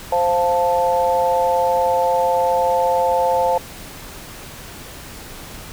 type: chord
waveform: sine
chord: F major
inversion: second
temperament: equal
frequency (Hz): 523.3 / 698.5 / 880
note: C5 / F5 / A5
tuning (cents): 0 / 0 / 0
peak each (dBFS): -18 / -21 / -18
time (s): 0.12-3.58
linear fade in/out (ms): 5
effects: pink hiss -36 dBFS RMS until 5.72 s